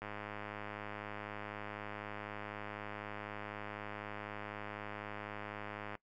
click train, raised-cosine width 0.5 ms, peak -28 dBFS, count 618, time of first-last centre 0.02-5.953 s, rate 104 Hz, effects noise-tail reverb RT60 0.1 s tail -20 dB re dry

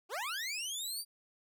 20% pulse linear sweep, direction up, 330 to 4781 Hz, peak -31 dBFS, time 0.09-1.05 s, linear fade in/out 50 ms, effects none

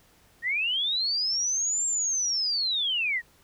sine linear two-way sweep, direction up then down, 1817 to 7459 to 1817 Hz, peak -24 dBFS, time 0.42-3.22 s, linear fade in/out 50 ms, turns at 1.86 s, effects pink hiss -60 dBFS RMS until 3.43 s

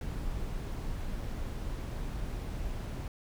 brown noise, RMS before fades -36 dBFS, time 0.01-3.08 s, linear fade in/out 2 ms, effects none

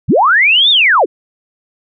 sine linear two-way sweep, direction up then down, 65.41 to 3729 to 270.2 Hz, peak -6 dBFS, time 0.08-1.06 s, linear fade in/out 20 ms, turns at 0.7 s, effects none

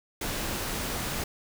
pink noise, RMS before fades -32 dBFS, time 0.21-1.24 s, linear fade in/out 5 ms, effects none

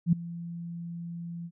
sine tone with ADSR envelope, 170.2 Hz, F3, 44 cents flat, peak -16 dBFS, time 0.06-1.51 s, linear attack 66 ms, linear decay 7 ms, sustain -19 dB, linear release 57 ms, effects none

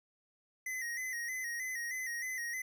square tone with vibrato, 1952 Hz, B6, 21 cents flat, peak -37 dBFS, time 0.66-2.62 s, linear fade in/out 5 ms, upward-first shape square, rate 3.2 Hz, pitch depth 66 cents each way, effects none

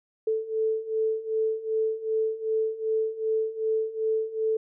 sine beating tone pair, 438.7 / 441.3 Hz, A4 / A4, -5 / +5 cents, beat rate 2.6 Hz, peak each -29 / -26 dBFS, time 0.27-4.57 s, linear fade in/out 5 ms, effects none

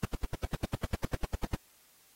brown noise bursts, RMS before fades -28 dBFS, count 16, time 0.03-1.553 s, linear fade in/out 5 ms, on 23 ms, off 77 ms, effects white hiss -63 dBFS RMS until 2.15 s + AAC 48 kbps

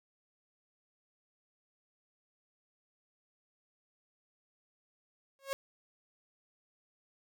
sawtooth tone with exponential growth, 546 Hz, C#5, 26 cents flat, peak -26 dBFS, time 5.39-5.53 s, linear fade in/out 0 ms, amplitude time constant 29 ms, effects none

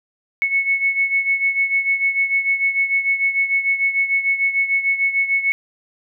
sine beating tone pair, 2202 / 2208.7 Hz, C#7 / C#7, -12 / -7 cents, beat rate 6.7 Hz, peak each -17 / -22 dBFS, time 0.42-5.52 s, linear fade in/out 0 ms, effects none

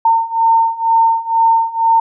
sine beating tone pair, 908 / 910.1 Hz, A#5 / A#5, -46 / -42 cents, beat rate 2.1 Hz, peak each -14 / -12 dBFS, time 0.05-2 s, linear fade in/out 5 ms, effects none

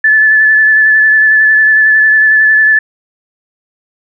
sine tone with vibrato, 1738 Hz, A6, 22 cents flat, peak -4 dBFS, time 0.04-2.79 s, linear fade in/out 5 ms, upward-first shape sine, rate 11 Hz, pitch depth 20 cents each way, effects none

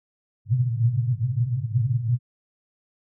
white band-pass noise, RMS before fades -23 dBFS, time 0.45-2.19 s, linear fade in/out 50 ms, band 110 to 130 Hz, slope 96 dB/octave, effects none

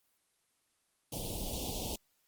pink band-stop noise, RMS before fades -38 dBFS, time 1.12-1.96 s, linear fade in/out 5 ms, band 860 to 2800 Hz, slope 48 dB/octave, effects white hiss -75 dBFS RMS until 2.27 s + Opus 24 kbps

